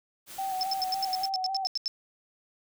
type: noise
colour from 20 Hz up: white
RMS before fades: -44 dBFS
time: 0.26-1.3 s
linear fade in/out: 50 ms
type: tone with vibrato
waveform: sine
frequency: 761 Hz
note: F#5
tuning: 48 cents sharp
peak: -29 dBFS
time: 0.38-1.67 s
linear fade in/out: 10 ms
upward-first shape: square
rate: 3.6 Hz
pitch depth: 30 cents each way
type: tone bursts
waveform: sine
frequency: 5274 Hz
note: E8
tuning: in tune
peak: -26 dBFS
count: 13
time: 0.61-1.879 s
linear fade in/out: 0 ms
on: 21 ms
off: 83 ms
effects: none